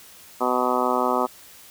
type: harmonic tone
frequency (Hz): 125.7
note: B2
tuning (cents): +31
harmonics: 2 / 3 / 4 / 5 / 6 / 7 / 8 / 9 / 10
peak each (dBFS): -28 / -28 / -28 / -28 / -28 / -28 / -28 / -28 / -28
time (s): 0.4-1.27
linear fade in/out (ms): 20
effects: white hiss -47 dBFS RMS until 1.7 s

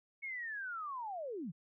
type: linear sweep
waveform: sine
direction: down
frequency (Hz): 2217 to 138.59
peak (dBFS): -39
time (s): 0.22-1.52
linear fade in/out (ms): 20
effects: none

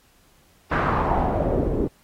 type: noise with low-pass filter sweep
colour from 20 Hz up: pink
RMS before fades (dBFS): -22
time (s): 0.71-1.88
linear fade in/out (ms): 10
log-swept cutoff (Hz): 1500 to 340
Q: 2.5
effects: pink hiss -59 dBFS RMS until 2.03 s + AAC 48 kbps

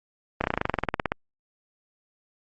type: slowing click train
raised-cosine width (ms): 0.5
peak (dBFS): -8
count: 17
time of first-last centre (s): 0.41-1.12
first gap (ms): 30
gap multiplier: 1.05
effects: Opus 32 kbps

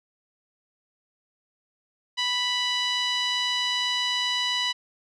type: tone with low-pass filter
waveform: 5% pulse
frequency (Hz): 987.8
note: B5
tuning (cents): 0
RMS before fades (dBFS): -26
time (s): 2.17-4.73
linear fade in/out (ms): 20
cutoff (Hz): 3500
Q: 2.3
effects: none

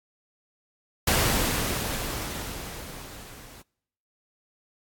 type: noise with level ramp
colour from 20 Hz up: pink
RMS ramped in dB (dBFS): -21 to -48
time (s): 1.07-3.62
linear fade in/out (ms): 5
effects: noise-tail reverb RT60 0.8 s tail -26 dB re dry + AAC 64 kbps

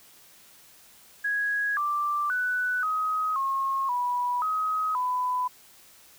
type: tone with pitch steps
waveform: sine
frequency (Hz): 1660 / 1177 / 1490 / 1262 / 1081 / 980 / 1265 / 1000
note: G#6 / D6 / F#6 / D#6 / C#6 / B5 / D#6 / B5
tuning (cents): -1 / +3 / +12 / +24 / -44 / -14 / +28 / +21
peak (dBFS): -24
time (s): 1.24-5.48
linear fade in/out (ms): 10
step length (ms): 530
effects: white hiss -54 dBFS RMS until 6.18 s

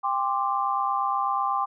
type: chord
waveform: sine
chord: G suspended fourth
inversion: none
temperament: equal with one note detuned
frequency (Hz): 796.8 / 1046.5 / 1174.7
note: G5 / C6 / D6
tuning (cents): +28 / 0 / 0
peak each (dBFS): -27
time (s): 0.03-1.66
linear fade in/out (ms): 20
effects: none

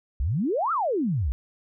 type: exponential two-way sweep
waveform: sine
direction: up then down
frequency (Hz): 56.2 to 1396.9 to 56.2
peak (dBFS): -22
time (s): 0.2-1.32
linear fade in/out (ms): 0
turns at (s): 0.72
effects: none

